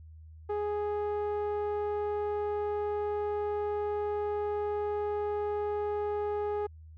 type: tone with low-pass filter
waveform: sawtooth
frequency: 415.3 Hz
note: G#4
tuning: in tune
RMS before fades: -32 dBFS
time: 0.49-6.67 s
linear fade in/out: 10 ms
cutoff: 850 Hz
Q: 0.94
effects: added 79 Hz sine -47 dBFS peak until 6.97 s